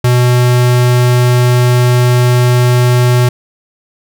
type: tone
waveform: square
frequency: 123.47 Hz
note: B2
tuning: in tune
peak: -7 dBFS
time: 0.04-3.29 s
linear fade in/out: 5 ms
effects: none